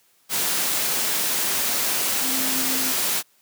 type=tone in noise; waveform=sine; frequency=261.6 Hz; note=C4; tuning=in tune; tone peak=-30 dBFS; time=2.21-2.94 s; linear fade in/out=50 ms; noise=white; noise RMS=-23 dBFS; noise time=0.29-3.23 s; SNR=-10 dB; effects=white hiss -61 dBFS RMS until 3.41 s + high-pass 150 Hz 12 dB/octave